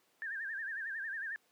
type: tone with vibrato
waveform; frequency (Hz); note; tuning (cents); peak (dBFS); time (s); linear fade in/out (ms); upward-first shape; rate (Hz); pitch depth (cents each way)
sine; 1693; G#6; +33; -37; 0.22-1.36; 0; sine; 11; 140
effects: pink hiss -72 dBFS RMS until 1.51 s + high-pass 300 Hz 12 dB/octave